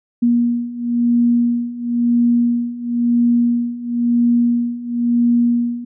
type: beating tone pair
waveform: sine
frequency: 237.7 / 238.68 Hz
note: A#3 / A#3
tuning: +34 / +41 cents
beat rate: 0.98 Hz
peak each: -18 / -15 dBFS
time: 0.22-5.85 s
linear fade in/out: 10 ms
effects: none